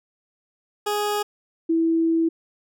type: tone pair in turn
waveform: 20% pulse / sine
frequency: 415.3 / 328.3 Hz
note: G#4 / E4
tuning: 0 / -7 cents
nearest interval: major third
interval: 407 cents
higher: first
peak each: -17 dBFS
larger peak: neither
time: 0.86-1.23 / 1.69-2.29 s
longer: second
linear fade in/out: 10 ms
effects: none